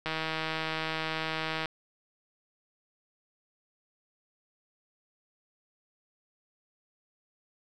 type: click train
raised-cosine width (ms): 0.3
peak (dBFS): -16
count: 255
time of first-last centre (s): 0.06-1.657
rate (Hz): 159
effects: none